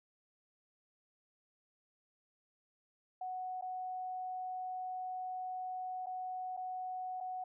sine tone with dropouts, 740 Hz, F#5, in tune, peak -38 dBFS, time 3.21-7.44 s, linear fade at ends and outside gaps 5 ms, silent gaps 3.612-3.622 / 6.06-6.067 / 6.567-6.573 / 7.204-7.208 s, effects none

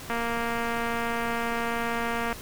click train, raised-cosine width 0.5 ms, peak -15 dBFS, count 520, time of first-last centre 0.1-2.327 s, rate 233 Hz, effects pink hiss -41 dBFS RMS until 2.41 s

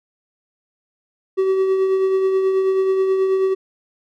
triangle tone with tremolo, 381.7 Hz, G4, 46 cents flat, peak -11 dBFS, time 1.37-3.55 s, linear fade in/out 20 ms, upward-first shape triangle, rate 9.3 Hz, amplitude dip 40%, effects none

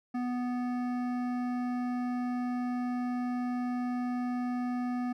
sine tone with hard clipping, 246.9 Hz, B3, in tune, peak -32 dBFS, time 0.14-5.13 s, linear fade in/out 10 ms, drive 13 dB, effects none

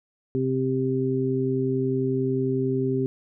harmonic tone, 131.1 Hz, C3, 4 cents sharp, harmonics 1 / 2 / 3, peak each -27 / -26 / -25 dBFS, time 0.35-3.06 s, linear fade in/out 0 ms, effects none

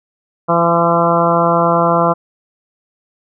harmonic tone with a mistuned harmonic, 169.2 Hz, E3, 45 cents sharp, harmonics 1 / 2 / 3 / 4 / 5 / 6 / 7 / 8, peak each -18 / -21 / -17 / -16 / -21 / -17 / -19 / -21 dBFS, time 0.48-2.14 s, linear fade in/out 20 ms, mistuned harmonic 6, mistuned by +19 cents, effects none

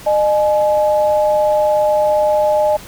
sine tone pair together, 608.4 / 846 Hz, D#5 / G#5, -39 / +32 cents, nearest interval tritone, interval 571 cents, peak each -12 / -17 dBFS, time 0.06-2.77 s, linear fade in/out 10 ms, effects pink hiss -36 dBFS RMS until 2.87 s

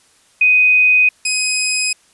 sine / 15% pulse tone pair in turn, 2500 / 2516 Hz, D#7 / D#7, +8 / +19 cents, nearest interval unison, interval 11 cents, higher second, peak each -8 dBFS, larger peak neither, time 0.41-1.09 / 1.25-1.93 s, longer neither, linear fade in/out 5 ms, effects white hiss -53 dBFS RMS until 2.13 s + resampled to 24000 Hz

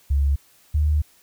sine tone pair in turn, 70 / 75.27 Hz, C#2 / D2, +18 / +43 cents, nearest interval minor second, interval 125 cents, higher second, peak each -16 dBFS, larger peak neither, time 0.1-0.36 / 0.74-1.02 s, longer second, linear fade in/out 10 ms, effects white hiss -56 dBFS RMS until 1.22 s

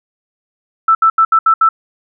sine tone bursts at uneven times, 1323 Hz, E6, 6 cents sharp, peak -6 dBFS, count 6, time 0.88-0.95 / 1.02-1.1 / 1.18-1.25 / 1.32-1.39 / 1.46-1.54 / 1.61-1.69 s, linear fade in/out 5 ms, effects none

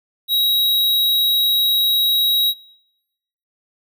square tone, 3833 Hz, A#7, 47 cents sharp, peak -15 dBFS, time 0.28-2.54 s, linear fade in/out 50 ms, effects noise-tail reverb RT60 1.0 s tail -26 dB re dry

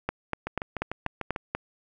two click trains, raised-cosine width 0.5 ms, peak -12 / -16 dBFS, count 7 / 7, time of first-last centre 0.09-1.55 / 0.47-1.362 s, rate 4.11 / 6.73 Hz, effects none

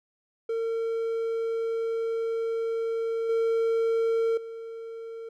triangle tone with level steps, 455.1 Hz, A#4, 42 cents flat, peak -24 / -20 / -34 dBFS, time 0.49-5.29 s, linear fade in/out 5 ms, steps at 3.29 / 4.37 s, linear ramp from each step 5 ms, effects none

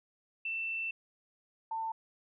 sine tone pair in turn, 2674 / 894.9 Hz, E7 / A5, +24 / +29 cents, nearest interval octave + perfect fifth, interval 1895 cents, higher first, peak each -33 / -33 dBFS, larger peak neither, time 0.45-0.91 / 1.71-1.92 s, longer first, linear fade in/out 5 ms, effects none

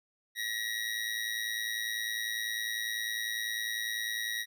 25% pulse tone with amplitude modulation, 1904 Hz, A#6, 36 cents sharp, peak -26 dBFS, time 0.35-4.46 s, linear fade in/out 50 ms, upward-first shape sine, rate 110 Hz, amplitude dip 65%, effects none

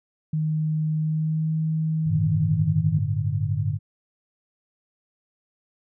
sine tone with pitch glide, 155.56 to 158.28 Hz, D#3 to D#3, 0 to +30 cents, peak -21 dBFS, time 0.33-2.99 s, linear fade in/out 5 ms, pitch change +30 cents, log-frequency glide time 0.97-1.53 s
sine chord, G suspended second, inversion none, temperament just, 98 / 110.25 / 147 Hz, G2 / A2 / D3, 0 / +4 / +2 cents, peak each -26 dBFS, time 2.05-3.79 s, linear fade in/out 50 ms
effects none

